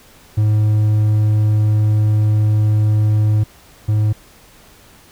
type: tone pair in turn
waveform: triangle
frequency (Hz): 106.6 / 106.6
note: G#2 / G#2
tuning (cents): +46 / +46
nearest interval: unison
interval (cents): 0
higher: neither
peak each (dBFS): -9 / -10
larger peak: first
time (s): 0.37-3.44 / 3.88-4.13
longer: first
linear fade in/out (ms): 10
effects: pink hiss -46 dBFS RMS until 5.11 s